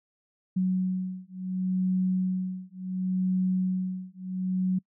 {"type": "beating tone pair", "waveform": "sine", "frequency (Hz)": [185, 185.7], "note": ["F#3", "F#3"], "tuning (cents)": [0, 7], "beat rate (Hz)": 0.7, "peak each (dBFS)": -28, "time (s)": [0.56, 4.79], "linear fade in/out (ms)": 10, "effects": ["noise-tail reverb RT60 0.1 s tail -26 dB re dry"]}